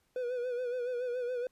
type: tone with vibrato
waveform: triangle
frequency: 493.3 Hz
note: B4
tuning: 2 cents flat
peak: -30 dBFS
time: 0.16-1.47 s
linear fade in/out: 2 ms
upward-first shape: sine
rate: 7.1 Hz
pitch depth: 57 cents each way
effects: pink hiss -74 dBFS RMS until 1.51 s + resampled to 32000 Hz